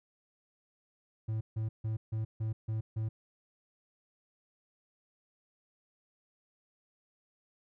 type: tone bursts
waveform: triangle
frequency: 110 Hz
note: A2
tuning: in tune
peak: -29 dBFS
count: 7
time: 1.28-3.09 s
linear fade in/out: 10 ms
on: 130 ms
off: 150 ms
effects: none